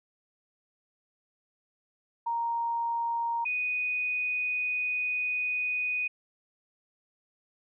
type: tone pair in turn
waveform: sine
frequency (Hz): 932.3 / 2485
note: A#5 / D#7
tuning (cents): 0 / -3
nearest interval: octave + perfect fourth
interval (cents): 1697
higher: second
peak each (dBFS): -27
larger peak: neither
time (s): 2.26-3.45 / 3.45-6.08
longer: second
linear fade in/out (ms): 10
effects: none